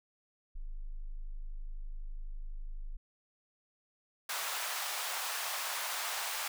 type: tone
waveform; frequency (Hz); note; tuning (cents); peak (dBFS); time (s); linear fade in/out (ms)
sine; 26; G#0; +3; -37; 0.55-2.97; 10
type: high-pass noise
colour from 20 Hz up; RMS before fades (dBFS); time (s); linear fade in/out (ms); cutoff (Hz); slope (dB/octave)
pink; -37; 4.29-6.48; 5; 740; 24
effects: none